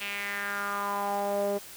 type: tone with band-pass filter sweep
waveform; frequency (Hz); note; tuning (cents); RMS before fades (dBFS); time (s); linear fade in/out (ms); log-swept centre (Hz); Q
sawtooth; 201.8; G#3; -49; -31; 0-1.59; 20; 2700 to 500; 4
effects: white hiss -46 dBFS RMS until 1.76 s